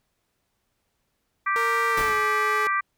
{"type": "harmonic tone", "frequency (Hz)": 392, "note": "G4", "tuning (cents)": 0, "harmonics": [3, 4, 5, 6], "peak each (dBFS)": [-23, -29, -27, -34], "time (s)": [1.46, 2.81], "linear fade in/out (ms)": 10}
{"type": "tone with pitch glide", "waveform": "sawtooth", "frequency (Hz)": [460, 426.7], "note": ["A#4", "G#4"], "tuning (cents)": [-23, 47], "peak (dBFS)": -24, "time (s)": [1.56, 2.67], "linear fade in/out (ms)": 0, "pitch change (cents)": -130, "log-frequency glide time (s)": [1.9, 2.14]}
{"type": "noise with exponential decay", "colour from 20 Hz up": "pink", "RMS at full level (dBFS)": -29, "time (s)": [1.97, 2.48], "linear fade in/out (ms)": 5, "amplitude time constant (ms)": 110}
{"effects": ["pink hiss -74 dBFS RMS until 2.97 s"]}